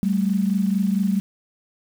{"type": "tone pair together", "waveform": "sine", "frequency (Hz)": [192.5, 216.9], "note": ["G3", "A3"], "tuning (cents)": [-31, -25], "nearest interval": "major second", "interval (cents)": 206, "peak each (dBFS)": [-19, -23], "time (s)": [0.03, 1.2], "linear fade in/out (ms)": 0, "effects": ["7-bit"]}